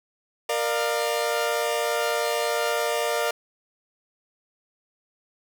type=chord; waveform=sawtooth; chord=Bb major; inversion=none; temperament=equal with one note detuned; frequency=466.2 / 598.6 / 698.5 Hz; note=Bb4 / D5 / F5; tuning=0 / +33 / 0 cents; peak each=-23 / -23 / -25 dBFS; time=0.49-3.31 s; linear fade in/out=5 ms; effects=none